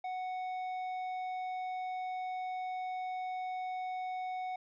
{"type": "tone with tanh clipping", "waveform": "triangle", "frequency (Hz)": 740, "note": "F#5", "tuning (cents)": 0, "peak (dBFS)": -37, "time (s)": [0.04, 4.56], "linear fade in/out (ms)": 5, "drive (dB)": 12, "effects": []}